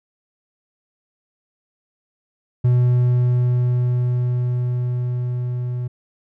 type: tone with level ramp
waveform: triangle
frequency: 123.47 Hz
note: B2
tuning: in tune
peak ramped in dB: -10 to -20 dBFS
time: 2.64-5.88 s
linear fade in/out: 10 ms
effects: none